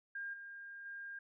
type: tone with level steps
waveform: sine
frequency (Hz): 1608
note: G6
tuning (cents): +44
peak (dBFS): -40 / -47 / -44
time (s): 0.15-1.19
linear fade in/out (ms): 5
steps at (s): 0.33 / 0.85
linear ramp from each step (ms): 10
effects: none